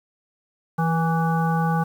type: harmonic tone with a mistuned harmonic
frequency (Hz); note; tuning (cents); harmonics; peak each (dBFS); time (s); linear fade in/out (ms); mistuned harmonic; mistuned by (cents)
164.81; E3; 0; 1 / 3 / 5 / 7 / 9; -20 / -32 / -25 / -30 / -32; 0.78-1.84; 10; 3; -34
effects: 8-bit